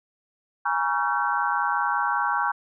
sine tone cluster, 826 / 951 / 1121 / 1368 / 1537 Hz, G#5 / A#5 / C#6 / F6 / G6, -10 / +34 / +19 / -36 / -35 cents, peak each -28 / -27 / -28 / -29 / -28 dBFS, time 0.65-2.52 s, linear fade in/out 10 ms, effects none

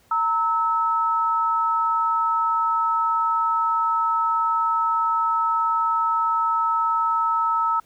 sine tone pair together, 919.2 / 1300 Hz, A#5 / E6, -25 / -24 cents, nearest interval tritone, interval 601 cents, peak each -23 / -20 dBFS, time 0.11-7.8 s, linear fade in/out 5 ms, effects pink hiss -59 dBFS RMS until 7.85 s

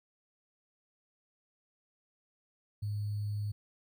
sine tone with sample-and-hold, 103.83 Hz, G#2, in tune, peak -32 dBFS, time 2.82-3.52 s, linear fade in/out 10 ms, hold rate 4410 Hz, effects none

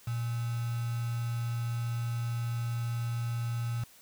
sine tone with quantisation, 117.7 Hz, A#2, 17 cents sharp, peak -30 dBFS, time 0.07-3.84 s, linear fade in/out 5 ms, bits 7, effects white hiss -57 dBFS RMS until 4.01 s

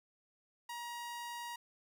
sawtooth tone, 950 Hz, A#5, 33 cents sharp, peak -38 dBFS, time 0.69-1.56 s, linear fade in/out 5 ms, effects none

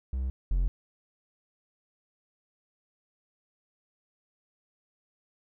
triangle tone pair in turn, 64.8 / 44.23 Hz, C2 / F1, -16 / +23 cents, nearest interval perfect fifth, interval 661 cents, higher first, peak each -26 / -21 dBFS, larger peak second, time 0.13-0.3 / 0.51-0.68 s, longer neither, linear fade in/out 0 ms, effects none

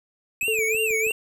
square tone with vibrato, 2486 Hz, D#7, 2 cents flat, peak -23 dBFS, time 0.41-1.12 s, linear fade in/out 2 ms, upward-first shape sine, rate 3.1 Hz, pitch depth 200 cents each way
click train, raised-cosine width 3 ms, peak -33 dBFS, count 5, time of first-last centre 0.43-1.067 s, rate 6.28 Hz
sine tone with tremolo, 440 Hz, A4, in tune, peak -23 dBFS, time 0.48-1.11 s, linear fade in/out 0 ms, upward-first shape sine, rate 9.3 Hz, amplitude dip 40%
effects none

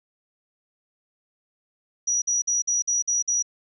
sine tone bursts, 5820 Hz, F#8, 29 cents flat, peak -20 dBFS, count 7, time 2.07-3.426 s, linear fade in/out 10 ms, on 150 ms, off 51 ms, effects none

